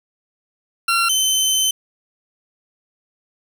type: tone pair in turn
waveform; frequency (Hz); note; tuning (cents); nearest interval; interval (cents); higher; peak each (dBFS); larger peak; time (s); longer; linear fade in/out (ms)
20% pulse; 1368 / 3071; F6 / G7; -36 / -36; octave + major second; 1400; second; -10; neither; 0.88-1.09 / 1.09-1.71; second; 5
effects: 8-bit